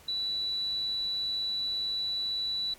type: tone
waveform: sine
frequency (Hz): 3951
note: B7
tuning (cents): 0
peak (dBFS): -29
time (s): 0.08-2.74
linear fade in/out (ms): 5
effects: pink hiss -55 dBFS RMS until 2.78 s + AAC 64 kbps